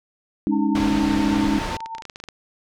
sine chord, Ab suspended fourth, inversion none, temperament equal with one note detuned, 207.7 / 279.8 / 311.1 Hz, Ab3 / Db4 / Eb4, 0 / +16 / 0 cents, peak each -22 dBFS, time 0.47-1.59 s, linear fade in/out 0 ms
sine tone with tremolo, 900 Hz, A5, 39 cents sharp, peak -27 dBFS, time 0.51-2.02 s, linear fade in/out 20 ms, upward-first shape triangle, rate 10 Hz, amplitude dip 70%
pink low-pass noise, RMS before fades -28 dBFS, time 0.75-1.77 s, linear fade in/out 2 ms, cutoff 4400 Hz, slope 12 dB/octave
clicks, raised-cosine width 0.2 ms, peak -19 dBFS, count 11, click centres 1.805 / 1.86 / 1.95 / 1.983 / 2.022 / 2.053 / 2.098 / 2.159 / 2.201 / 2.239 / 2.287 s
effects none

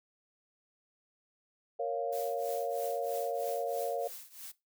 sine chord, Bb minor, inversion none, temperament equal, 466.2 / 554.4 / 698.5 Hz, Bb4 / Db5 / F5, 0 / 0 / 0 cents, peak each -35 / -35 / -36 dBFS, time 1.79-4.08 s, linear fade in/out 10 ms
blue noise with tremolo, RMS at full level -44 dBFS, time 2.12-4.52 s, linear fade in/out 10 ms, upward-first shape triangle, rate 3.1 Hz, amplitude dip 90%
effects noise-tail reverb RT60 0.2 s tail -18 dB re dry

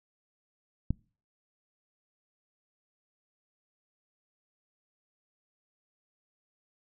click, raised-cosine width 5 ms, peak -15 dBFS, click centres 0.906 s, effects noise-tail reverb RT60 0.4 s tail -26 dB re dry

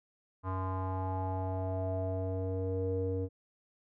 square tone with low-pass filter sweep, 93.9 Hz, F#2, 26 cents sharp, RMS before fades -34 dBFS, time 0.43-3.29 s, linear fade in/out 50 ms, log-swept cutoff 1100 to 420 Hz, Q 5.8, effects none

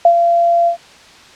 sine tone with ADSR envelope, 685 Hz, F5, 34 cents flat, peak -3 dBFS, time 0.05-0.77 s, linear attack 3 ms, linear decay 79 ms, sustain -6 dB, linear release 99 ms, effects white hiss -41 dBFS RMS until 1.35 s + low-pass 5000 Hz 12 dB/octave

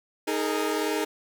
sawtooth chord, D# suspended fourth, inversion none, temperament equal with one note detuned, 311.1 / 415.3 / 457.1 Hz, D#4 / G#4 / A#4, 0 / 0 / -34 cents, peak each -25 / -25 / -27 dBFS, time 0.27-1.05 s, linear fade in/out 10 ms, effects none

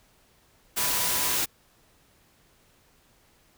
sine tone in noise, 987.8 Hz, B5, in tune, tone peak -37 dBFS, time 0.77-1.36 s, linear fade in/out 20 ms, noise white, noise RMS -26 dBFS, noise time 0.76-1.46 s, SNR -14 dB, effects pink hiss -62 dBFS RMS until 3.57 s

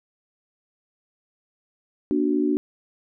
sine chord, Bb augmented, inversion none, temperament equal with one note detuned, 239.1 / 293.7 / 370 Hz, Bb3 / D4 / F#4, +44 / 0 / 0 cents, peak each -26 / -21 / -25 dBFS, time 2.11-2.57 s, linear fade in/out 0 ms, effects none

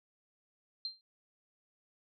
sine tone with exponential decay, 4160 Hz, C8, 11 cents flat, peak -32 dBFS, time 0.85-1.01 s, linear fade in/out 1 ms, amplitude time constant 34 ms, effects none

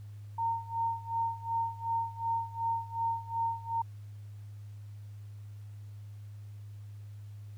sine tone with tremolo, 917 Hz, A#5, 29 cents flat, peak -27 dBFS, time 0.38-3.82 s, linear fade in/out 5 ms, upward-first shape sine, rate 2.7 Hz, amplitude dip 90%, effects added 103 Hz sine -43 dBFS peak until 7.57 s + pink hiss -67 dBFS RMS until 7.57 s

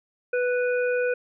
harmonic tone, 493.9 Hz, B4, in tune, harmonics 1 / 3 / 5, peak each -22 / -29 / -35 dBFS, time 0.33-1.14 s, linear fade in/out 5 ms, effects none

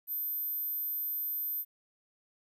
sine tone, 13650 Hz, G#9, 46 cents sharp, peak -31 dBFS, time 0.07-1.65 s, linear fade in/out 50 ms, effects tanh soft clip ceiling -27 dBFS + 12-bit

